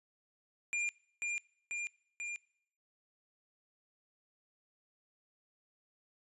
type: tone with echo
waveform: square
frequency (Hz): 2402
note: D7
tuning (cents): +38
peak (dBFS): -33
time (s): 0.73-0.89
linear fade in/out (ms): 0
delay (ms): 490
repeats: 3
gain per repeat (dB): -2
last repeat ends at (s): 2.36
effects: noise-tail reverb RT60 0.7 s tail -23 dB re dry + resampled to 24000 Hz